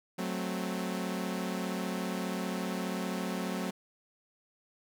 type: chord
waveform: sawtooth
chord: F# diminished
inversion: none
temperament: equal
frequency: 185 / 220 / 261.6 Hz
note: F#3 / A3 / C4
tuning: 0 / 0 / 0 cents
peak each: -31 / -34 / -35 dBFS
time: 0.18-3.71 s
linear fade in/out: 10 ms
effects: none

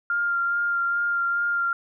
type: tone with vibrato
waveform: sine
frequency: 1396.9 Hz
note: F6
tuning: in tune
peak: -21 dBFS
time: 0.1-1.73 s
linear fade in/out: 2 ms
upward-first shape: sine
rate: 2.4 Hz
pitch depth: 15 cents each way
effects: none

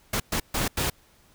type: noise bursts at uneven times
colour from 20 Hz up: pink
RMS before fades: -26 dBFS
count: 4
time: 0.13-0.2 / 0.32-0.4 / 0.54-0.68 / 0.77-0.9 s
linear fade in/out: 5 ms
effects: pink hiss -59 dBFS RMS until 1.34 s

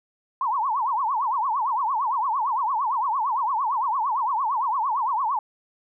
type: tone with vibrato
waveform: sine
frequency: 982 Hz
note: B5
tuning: 10 cents flat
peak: -21 dBFS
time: 0.41-5.39 s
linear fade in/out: 2 ms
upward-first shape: triangle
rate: 8.8 Hz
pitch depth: 290 cents each way
effects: none

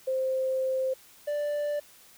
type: tone pair in turn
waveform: sine / triangle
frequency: 523.3 / 587.4 Hz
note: C5 / D5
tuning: 0 / 0 cents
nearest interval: major second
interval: 200 cents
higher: second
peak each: -25 / -25 dBFS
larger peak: neither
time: 0.07-0.94 / 1.27-1.8 s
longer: first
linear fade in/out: 10 ms
effects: white hiss -55 dBFS RMS until 2.17 s

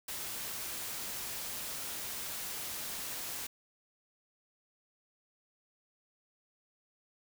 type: noise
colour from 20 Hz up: white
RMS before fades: -40 dBFS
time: 0.08-3.47 s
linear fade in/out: 5 ms
effects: none

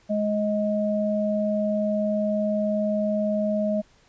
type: tone pair together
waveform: sine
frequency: 210.1 / 627.4 Hz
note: G#3 / D#5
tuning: +20 / +14 cents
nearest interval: octave + perfect fifth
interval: 1894 cents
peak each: -24 dBFS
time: 0.09-3.82 s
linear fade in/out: 20 ms
effects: pink hiss -59 dBFS RMS until 4.08 s + resampled to 16000 Hz

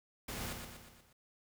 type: noise with echo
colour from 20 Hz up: pink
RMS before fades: -42 dBFS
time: 0.28-0.53 s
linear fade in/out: 5 ms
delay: 120 ms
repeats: 5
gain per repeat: -5 dB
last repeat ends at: 1.13 s
effects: none

